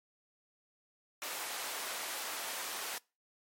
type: high-pass noise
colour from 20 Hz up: pink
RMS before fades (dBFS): -40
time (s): 1.22-2.98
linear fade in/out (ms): 0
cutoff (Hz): 690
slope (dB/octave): 12
effects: noise-tail reverb RT60 0.3 s tail -25 dB re dry + MP3 64 kbps